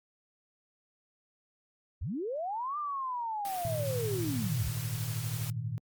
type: linear two-way sweep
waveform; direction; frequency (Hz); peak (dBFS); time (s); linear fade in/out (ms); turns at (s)
sine; up then down; 53.8 to 1209 to 53.8; -32; 2.01-4.69; 10; 2.78
type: noise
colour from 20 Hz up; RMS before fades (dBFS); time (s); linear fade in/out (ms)
white; -42; 3.45-5.5; 0
type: chord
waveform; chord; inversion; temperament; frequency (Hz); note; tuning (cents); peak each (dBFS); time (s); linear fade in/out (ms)
sine; Ab suspended second; none; equal with one note detuned; 104.13 / 116.54 / 155.56; Ab2 / Bb2 / Eb3; +5 / 0 / 0; -40 / -34 / -39; 3.65-5.78; 0
effects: Opus 48 kbps